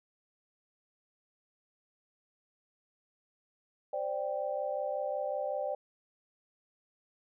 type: chord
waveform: sine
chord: C suspended second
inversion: none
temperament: just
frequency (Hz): 523.3 / 588.7 / 784.9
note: C5 / D5 / G5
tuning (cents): 0 / +4 / +2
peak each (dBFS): -37 / -34 / -38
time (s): 3.93-5.75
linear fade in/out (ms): 5
effects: none